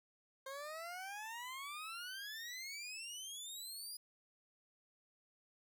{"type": "exponential sweep", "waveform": "20% pulse", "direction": "up", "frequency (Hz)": [528, 4952], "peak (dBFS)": -40, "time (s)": [0.46, 3.97], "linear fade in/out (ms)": 5, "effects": []}